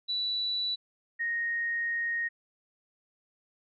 sine tone pair in turn, 3951 / 1864.6 Hz, B7 / A#6, 0 / 0 cents, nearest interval octave + minor second, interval 1300 cents, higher first, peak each -28 dBFS, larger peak neither, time 0.08-0.76 / 1.19-2.29 s, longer second, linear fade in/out 20 ms, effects none

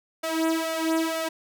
sawtooth tone with flanger, 323.8 Hz, E4, 31 cents flat, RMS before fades -26 dBFS, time 0.23-1.29 s, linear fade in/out 10 ms, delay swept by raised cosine 1.4 to 3 ms, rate 2.1 Hz, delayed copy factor +0.75, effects none

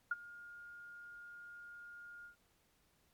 sine tone with ADSR envelope, 1419 Hz, F6, 27 cents sharp, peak -30 dBFS, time 0.11-2.36 s, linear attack 5 ms, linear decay 28 ms, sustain -20 dB, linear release 110 ms, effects pink hiss -74 dBFS RMS until 3.13 s + MP3 96 kbps

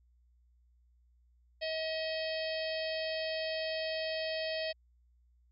harmonic tone, 637 Hz, D#5, 41 cents sharp, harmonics 1 / 3 / 4 / 5 / 6 / 7 / 8, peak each -35 / -43 / -44 / -44 / -49 / -43 / -47 dBFS, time 1.61-4.73 s, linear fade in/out 20 ms, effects added 60 Hz sine -64 dBFS peak until 5.51 s

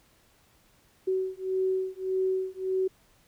sine beating tone pair, 375.9 / 377.6 Hz, F#4 / F#4, +27 / +35 cents, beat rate 1.7 Hz, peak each -29 dBFS, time 1.07-2.88 s, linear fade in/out 10 ms, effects pink hiss -63 dBFS RMS until 3.27 s

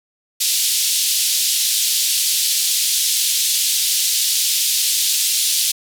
pink band-pass noise, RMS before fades -18 dBFS, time 0.4-5.72 s, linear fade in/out 10 ms, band 3400 to 14000 Hz, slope 24 dB/octave, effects none

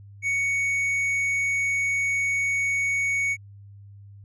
triangle tone with tanh clipping, 2229 Hz, C#7, 9 cents sharp, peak -23 dBFS, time 0.22-3.37 s, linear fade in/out 50 ms, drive 10 dB, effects added 100 Hz sine -43 dBFS peak until 4.24 s

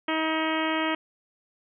harmonic tone, 317.4 Hz, D#4, 35 cents sharp, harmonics 1 / 2 / 3 / 4 / 5 / 6 / 7 / 8 / 9 / 10, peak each -28 / -32 / -32 / -33 / -37 / -34 / -35 / -38 / -38 / -37 dBFS, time 0.08-0.95 s, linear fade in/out 5 ms, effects none

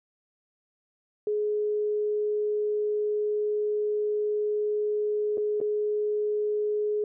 sine tone with dropouts, 420.4 Hz, G#4, 21 cents sharp, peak -24 dBFS, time 1.27-7.04 s, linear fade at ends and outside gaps 2 ms, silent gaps 5.373-5.379 / 5.603-5.613 s, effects none

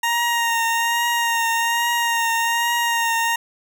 20% pulse tone with vibrato, 932.3 Hz, A#5, in tune, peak -13 dBFS, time 0.03-3.36 s, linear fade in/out 5 ms, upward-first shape triangle, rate 1.2 Hz, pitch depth 30 cents each way, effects none

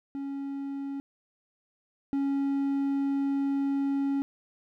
triangle tone pair in turn, 277.1 / 277.1 Hz, C#4 / C#4, -1 / -1 cents, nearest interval unison, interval 0 cents, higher neither, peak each -30 / -23 dBFS, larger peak second, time 0.15-1 / 2.13-4.22 s, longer second, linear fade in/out 0 ms, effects none

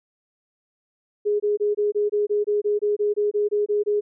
sine tone bursts, 415.3 Hz, G#4, in tune, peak -18 dBFS, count 16, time 1.25-4.01 s, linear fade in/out 20 ms, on 150 ms, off 24 ms, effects none

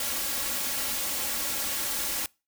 white noise with comb filter, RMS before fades -30 dBFS, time 0-2.26 s, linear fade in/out 2 ms, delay 3.6 ms, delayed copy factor +0.65, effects noise-tail reverb RT60 0.3 s tail -25 dB re dry

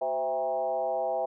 sine tone with frequency modulation, 659.3 Hz, E5, in tune, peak -26 dBFS, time 0.01-1.26 s, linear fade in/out 10 ms, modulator 142 Hz, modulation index 1.2, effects none

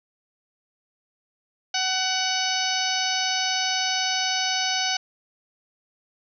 harmonic tone with a mistuned harmonic, 752 Hz, F#5, 28 cents sharp, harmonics 1 / 2 / 3 / 4 / 5 / 6 / 7 / 8, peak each -29 / -31 / -32 / -29 / -32 / -30 / -31 / -31 dBFS, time 1.74-4.97 s, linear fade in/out 5 ms, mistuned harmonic 4, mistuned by -28 cents, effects none

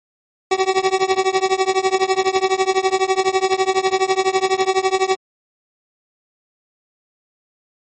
25% pulse tone with tremolo, 379.9 Hz, F#4, 46 cents sharp, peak -7 dBFS, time 0.51-5.16 s, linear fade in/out 5 ms, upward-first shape triangle, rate 12 Hz, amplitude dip 100%, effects MP3 32 kbps

